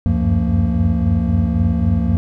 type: tone cluster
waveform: triangle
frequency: 72.6 / 91.3 / 95.1 / 173.3 / 229.2 Hz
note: D2 / F#2 / F#2 / F3 / A#3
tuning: -19 / -23 / +48 / -13 / -29 cents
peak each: -18 dBFS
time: 0.06-2.17 s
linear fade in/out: 0 ms
effects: none